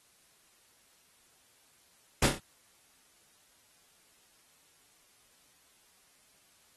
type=noise with echo; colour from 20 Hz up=pink; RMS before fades=-25 dBFS; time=2.22-2.27 s; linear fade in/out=5 ms; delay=29 ms; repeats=4; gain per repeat=-5 dB; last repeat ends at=2.386 s; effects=white hiss -65 dBFS RMS until 6.76 s + AAC 32 kbps